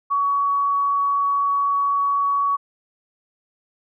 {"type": "tone", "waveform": "sine", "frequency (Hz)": 1126, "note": "C#6", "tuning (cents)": 27, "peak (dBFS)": -17, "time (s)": [0.1, 2.57], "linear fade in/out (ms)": 20, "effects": []}